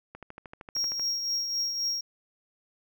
click train, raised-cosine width 0.5 ms, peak -27 dBFS, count 12, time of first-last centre 0.15-0.996 s, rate 13 Hz
triangle tone with tremolo, 5590 Hz, F8, 1 cent sharp, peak -24 dBFS, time 0.75-2.01 s, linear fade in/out 5 ms, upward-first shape triangle, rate 3.8 Hz, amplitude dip 50%
effects none

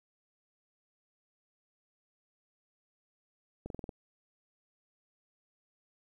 slowing click train, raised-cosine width 2 ms, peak -27 dBFS, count 6, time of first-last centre 3.66-3.892 s, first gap 42 ms, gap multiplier 1.05, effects 11-bit

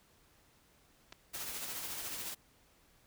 clicks, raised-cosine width 0.2 ms, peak -32 dBFS, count 2, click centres 1.124 / 1.127 s
white noise with tremolo, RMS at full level -40 dBFS, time 1.33-2.35 s, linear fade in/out 20 ms, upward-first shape sine, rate 14 Hz, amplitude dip 35%
effects pink hiss -67 dBFS RMS until 3.06 s

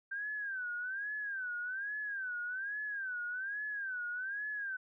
sine tone with vibrato, 1568 Hz, G6, in tune, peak -36 dBFS, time 0.11-4.77 s, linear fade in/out 10 ms, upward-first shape sine, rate 1.2 Hz, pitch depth 150 cents each way, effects none

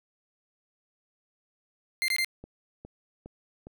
30% pulse tone bursts, 2093 Hz, C7, in tune, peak -22 dBFS, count 3, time 2.02-2.246 s, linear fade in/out 0 ms, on 62 ms, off 20 ms
click train, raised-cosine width 2 ms, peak -30 dBFS, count 4, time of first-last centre 2.44-3.67 s, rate 2.44 Hz
effects none

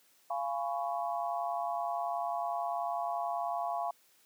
sine chord, C# dominant seventh, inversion first, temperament just, 693 / 831.5 / 997.9 / 1108.7 Hz, E#5 / G#5 / B5 / C#6, -14 / +2 / +18 / 0 cents, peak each -34 / -38 / -40 / -40 dBFS, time 0.3-3.91 s, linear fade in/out 5 ms, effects white hiss -66 dBFS RMS until 4.25 s + high-pass 150 Hz 12 dB/octave

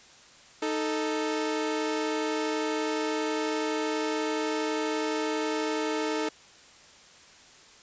sawtooth tone pair together, 310.7 / 440 Hz, D#4 / A4, -2 / 0 cents, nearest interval tritone, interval 602 cents, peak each -26 dBFS, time 0.62-6.29 s, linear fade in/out 5 ms, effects white hiss -53 dBFS RMS until 7.82 s + resampled to 16000 Hz

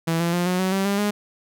sawtooth tone with pitch steps, 164.81 / 170.23 / 175.82 / 181.6 / 187.58 / 193.74 / 200.1 / 206.7 Hz, E3 / F3 / F3 / F#3 / F#3 / G3 / G3 / G#3, 0 / -44 / +12 / -32 / +24 / -20 / +36 / -8 cents, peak -16 dBFS, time 0.07-1.11 s, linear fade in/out 10 ms, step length 130 ms, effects none

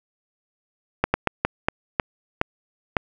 slowing click train, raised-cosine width 0.5 ms, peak -3 dBFS, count 8, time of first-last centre 1.04-2.968 s, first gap 100 ms, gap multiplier 1.33, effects none

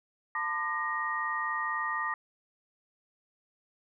sine tone cluster, 892 / 1016 / 1200 / 1873 Hz, A5 / B5 / D6 / A#6, +23 / +49 / +37 / +8 cents, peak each -38 / -39 / -33 / -33 dBFS, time 0.35-2.14 s, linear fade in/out 2 ms, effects none

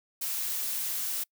blue noise, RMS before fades -32 dBFS, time 0.21-1.24 s, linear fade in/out 10 ms, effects noise-tail reverb RT60 0.1 s tail -26 dB re dry

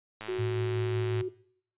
click train, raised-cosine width 0.3 ms, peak -24 dBFS, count 109, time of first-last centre 0.21-1.21 s, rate 108 Hz
sine tone, 370 Hz, F#4, in tune, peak -29 dBFS, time 0.28-1.29 s, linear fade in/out 10 ms
sine tone with tremolo, 108.9 Hz, A2, 17 cents flat, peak -28 dBFS, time 0.38-1.23 s, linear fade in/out 20 ms, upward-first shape sine, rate 5.4 Hz, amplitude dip 25%
effects noise-tail reverb RT60 0.6 s tail -19 dB re dry + resampled to 8000 Hz

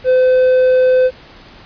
triangle tone, 511 Hz, C5, 41 cents flat, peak -6 dBFS, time 0.04-1.11 s, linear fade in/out 50 ms, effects pink hiss -40 dBFS RMS until 1.65 s + resampled to 11025 Hz

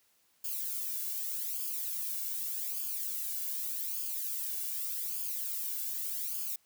violet noise with flanger, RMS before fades -36 dBFS, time 0.44-6.56 s, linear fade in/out 5 ms, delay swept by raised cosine 0.51 to 1.61 ms, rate 0.84 Hz, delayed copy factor -0.75, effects white hiss -70 dBFS RMS until 6.65 s + high-pass 80 Hz 12 dB/octave

